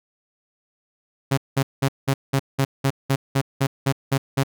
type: tone bursts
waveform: sawtooth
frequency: 136.3 Hz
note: C#3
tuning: 29 cents flat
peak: -13 dBFS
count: 13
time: 1.31-4.435 s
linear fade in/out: 10 ms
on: 65 ms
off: 190 ms
effects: none